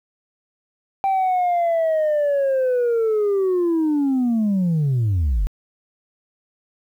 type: linear sweep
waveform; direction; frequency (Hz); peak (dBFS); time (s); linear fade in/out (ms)
sine; down; 784 to 39.97; -14; 1.04-5.47; 0
effects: tanh soft clip ceiling -15 dBFS + 9-bit